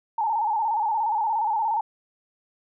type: tone with vibrato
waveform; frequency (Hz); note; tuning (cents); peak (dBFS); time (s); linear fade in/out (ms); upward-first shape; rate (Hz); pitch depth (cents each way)
sine; 874; A5; -12; -21; 0.18-1.81; 5; square; 17; 72
effects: none